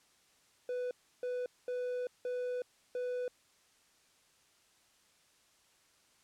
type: tone bursts at uneven times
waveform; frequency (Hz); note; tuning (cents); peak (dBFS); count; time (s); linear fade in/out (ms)
triangle; 496.2; B4; +8; -32; 5; 0.69-0.91 / 1.23-1.46 / 1.68-2.07 / 2.25-2.62 / 2.95-3.28; 2
effects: white hiss -68 dBFS RMS until 6.23 s + low-pass 9000 Hz 12 dB/octave